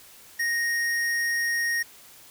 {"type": "tone with hard clipping", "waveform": "sine", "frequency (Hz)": 1864.7, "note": "A#6", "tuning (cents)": 0, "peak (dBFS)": -25, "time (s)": [0.39, 1.83], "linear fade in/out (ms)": 10, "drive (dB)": 14, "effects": ["white hiss -50 dBFS RMS until 2.3 s"]}